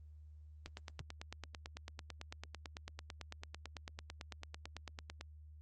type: click train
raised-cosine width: 0.2 ms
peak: -28 dBFS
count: 42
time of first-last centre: 0.66-5.21 s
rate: 9.01 Hz
effects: added 76 Hz sine -53 dBFS peak until 5.61 s + Opus 24 kbps